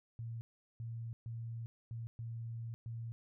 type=tone bursts at uneven times; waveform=sine; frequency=115.2 Hz; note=A#2; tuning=20 cents flat; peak=-40 dBFS; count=6; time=0.19-0.41 / 0.8-1.13 / 1.26-1.66 / 1.91-2.07 / 2.19-2.74 / 2.86-3.12 s; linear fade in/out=0 ms; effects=none